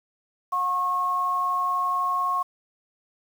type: tone pair together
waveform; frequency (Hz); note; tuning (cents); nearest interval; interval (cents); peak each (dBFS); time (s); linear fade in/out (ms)
sine; 722.9 / 1089; F#5 / C#6; -40 / -31; perfect fifth; 709; -32 / -22; 0.52-2.43; 10
effects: 8-bit